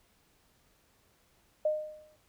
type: tone with exponential decay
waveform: sine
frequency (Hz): 613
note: D#5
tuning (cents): -26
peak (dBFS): -23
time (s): 1.65-2.16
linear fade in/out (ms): 5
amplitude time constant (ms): 110
effects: pink hiss -68 dBFS RMS until 2.28 s